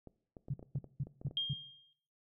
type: clicks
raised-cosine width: 2 ms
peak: -36 dBFS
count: 11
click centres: 0.073 / 0.368 / 0.484 / 0.594 / 0.628 / 0.757 / 0.843 / 1.07 / 1.215 / 1.268 / 1.311 s
type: tone bursts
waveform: sine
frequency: 138.59 Hz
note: C#3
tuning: in tune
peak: -32 dBFS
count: 5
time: 0.5-1.535 s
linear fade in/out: 5 ms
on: 39 ms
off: 210 ms
type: tone with exponential decay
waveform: sine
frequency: 3217 Hz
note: G7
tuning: 44 cents sharp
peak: -29 dBFS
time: 1.37-1.93 s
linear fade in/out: 1 ms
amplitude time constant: 120 ms
effects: noise-tail reverb RT60 0.6 s tail -19 dB re dry